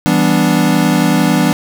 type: chord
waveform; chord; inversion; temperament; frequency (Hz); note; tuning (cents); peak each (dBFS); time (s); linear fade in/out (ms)
square; E minor seventh; none; equal; 164.81 / 196 / 246.9 / 293.7; E3 / G3 / B3 / D4; 0 / 0 / 0 / 0; -16; 0.06-1.53; 0
effects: 7-bit